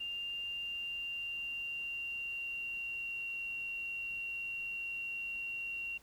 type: tone with pitch glide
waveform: sine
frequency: 2794 to 2752 Hz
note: F7 to F7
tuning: 0 to -26 cents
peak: -37 dBFS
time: 0-5.98 s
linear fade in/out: 10 ms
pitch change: -26 cents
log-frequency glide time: 0.32-3.37 s
effects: added 50 Hz sine -70 dBFS peak until 6.02 s + pink hiss -63 dBFS RMS until 6.02 s